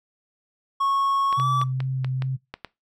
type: tone with pitch glide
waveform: triangle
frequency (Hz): 1100 to 1154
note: C#6 to D6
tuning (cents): -14 to -31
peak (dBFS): -18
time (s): 0.8-1.64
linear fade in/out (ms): 10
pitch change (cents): +83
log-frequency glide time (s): 1.33-1.45
type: clicks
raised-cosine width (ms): 0.3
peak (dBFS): -17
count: 8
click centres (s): 1.327 / 1.399 / 1.615 / 1.804 / 2.046 / 2.222 / 2.54 / 2.647
type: tone with vibrato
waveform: sine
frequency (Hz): 130.81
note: C3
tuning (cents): 0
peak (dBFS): -23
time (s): 1.37-2.37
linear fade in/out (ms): 20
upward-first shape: sine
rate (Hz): 2.4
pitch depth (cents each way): 14
effects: noise-tail reverb RT60 0.2 s tail -20 dB re dry

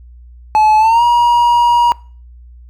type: tone with pitch glide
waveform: triangle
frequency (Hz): 860 to 954.2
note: A5 to A#5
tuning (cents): -40 to +40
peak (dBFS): -5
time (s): 0.55-1.92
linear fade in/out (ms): 0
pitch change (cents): +180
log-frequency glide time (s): 0.78-1.03
effects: noise-tail reverb RT60 0.4 s tail -22 dB re dry + added 60 Hz sine -35 dBFS peak until 2.69 s

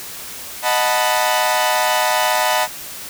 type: chord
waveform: sawtooth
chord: B dominant seventh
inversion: first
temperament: equal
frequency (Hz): 622.3 / 740 / 880 / 987.8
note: D#5 / F#5 / A5 / B5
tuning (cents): 0 / 0 / 0 / 0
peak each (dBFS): -17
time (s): 0.62-2.68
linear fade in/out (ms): 50
effects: white hiss -32 dBFS RMS until 3.09 s

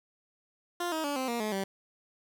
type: tone with pitch steps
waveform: 15% pulse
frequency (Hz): 349.8 / 317.1 / 287.4 / 260.5 / 236.2 / 214.1 / 194.06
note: F4 / D#4 / D4 / C4 / A#3 / A3 / G3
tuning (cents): +3 / +33 / -37 / -7 / +23 / -47 / -17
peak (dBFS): -24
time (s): 0.8-1.64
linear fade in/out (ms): 5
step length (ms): 120
effects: none

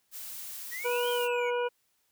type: noise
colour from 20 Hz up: blue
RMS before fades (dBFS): -41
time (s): 0.11-1.29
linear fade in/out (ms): 50
type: exponential two-way sweep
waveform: triangle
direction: up then down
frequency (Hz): 1864.7 to 3208 to 2168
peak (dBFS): -35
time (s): 0.71-1.51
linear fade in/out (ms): 20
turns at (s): 1.09
type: harmonic tone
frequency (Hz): 485.6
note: B4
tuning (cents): -29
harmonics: 1 / 2 / 3 / 5 / 6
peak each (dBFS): -28 / -34 / -38 / -42 / -44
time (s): 0.84-1.69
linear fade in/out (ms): 20
effects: white hiss -73 dBFS RMS until 2.11 s

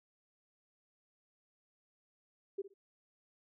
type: tone with echo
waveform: sine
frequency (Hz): 394.1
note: G4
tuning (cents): +9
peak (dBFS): -34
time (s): 2.58-2.62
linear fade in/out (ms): 10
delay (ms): 60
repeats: 2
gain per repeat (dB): -14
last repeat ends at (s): 2.74
effects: none

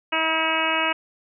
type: harmonic tone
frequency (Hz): 321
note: E4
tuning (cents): -46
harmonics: 1 / 2 / 3 / 4 / 5 / 6 / 7 / 8 / 9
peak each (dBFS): -32 / -29 / -27 / -28 / -29 / -33 / -28 / -27 / -28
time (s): 0.12-0.93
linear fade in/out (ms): 10
effects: none

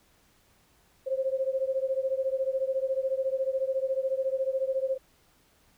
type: beating tone pair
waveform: sine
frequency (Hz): 525 / 539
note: C5 / C#5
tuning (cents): +6 / -49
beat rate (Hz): 14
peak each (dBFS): -28 / -30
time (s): 1.06-4.98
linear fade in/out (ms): 20
effects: pink hiss -64 dBFS RMS until 5.77 s

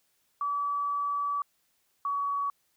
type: tone pair in turn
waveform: sine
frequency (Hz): 1148 / 1130.2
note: D6 / C#6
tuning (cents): -40 / +33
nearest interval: unison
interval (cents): 27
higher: first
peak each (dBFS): -27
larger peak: neither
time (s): 0.41-1.42 / 2.05-2.5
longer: first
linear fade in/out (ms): 2
effects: white hiss -72 dBFS RMS until 2.76 s

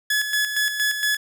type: tone with tremolo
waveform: sawtooth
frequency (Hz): 1703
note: G#6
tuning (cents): +43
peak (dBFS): -15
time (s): 0.1-1.17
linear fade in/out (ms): 5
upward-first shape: square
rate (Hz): 4.3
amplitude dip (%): 55
effects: none

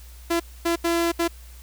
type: tone bursts at uneven times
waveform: sawtooth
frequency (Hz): 338.1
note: E4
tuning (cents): +44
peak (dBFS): -16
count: 4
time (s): 0.3-0.4 / 0.65-0.76 / 0.84-1.12 / 1.19-1.28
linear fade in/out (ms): 10
effects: added 60 Hz sine -41 dBFS peak until 1.62 s + white hiss -51 dBFS RMS until 1.62 s

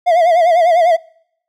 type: tone with vibrato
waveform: triangle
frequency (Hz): 681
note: F5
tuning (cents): -44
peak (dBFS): -6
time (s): 0.06-0.97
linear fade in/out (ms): 20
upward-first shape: sine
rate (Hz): 10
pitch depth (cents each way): 100
effects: noise-tail reverb RT60 0.7 s tail -25 dB re dry

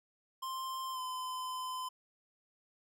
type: tone with pitch glide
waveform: square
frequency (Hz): 1049 to 1021.5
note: C6 to C6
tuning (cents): +4 to -42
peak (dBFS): -38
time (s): 0.42-1.89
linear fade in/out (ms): 10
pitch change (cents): -46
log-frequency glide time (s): 0.92-0.99
effects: none

